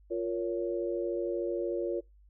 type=chord; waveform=sine; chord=Bb minor; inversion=second; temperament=just; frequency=349.6 / 466.2 / 559.4 Hz; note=F4 / Bb4 / Db5; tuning=+2 / 0 / +16 cents; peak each=-32 / -35 / -35 dBFS; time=0.1-2.01 s; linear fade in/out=20 ms; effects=noise-tail reverb RT60 0.2 s tail -24 dB re dry + added 50 Hz sine -56 dBFS peak until 2.29 s